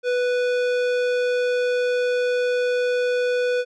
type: tone with tanh clipping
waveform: sine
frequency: 493.9 Hz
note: B4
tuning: in tune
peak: -21 dBFS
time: 0.03-3.65 s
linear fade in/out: 50 ms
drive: 17 dB
effects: none